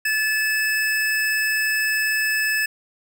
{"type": "tone pair together", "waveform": "square", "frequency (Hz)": [1732.7, 2611], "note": ["A6", "E7"], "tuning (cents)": [-27, -17], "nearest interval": "perfect fifth", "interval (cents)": 710, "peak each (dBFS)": [-21, -26], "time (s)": [0.05, 2.66], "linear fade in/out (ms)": 5, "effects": []}